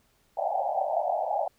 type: band-pass noise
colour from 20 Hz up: white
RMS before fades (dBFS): -28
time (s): 0.37-1.48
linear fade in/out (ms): 5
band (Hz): 580 to 830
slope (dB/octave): 96
effects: pink hiss -67 dBFS RMS until 1.58 s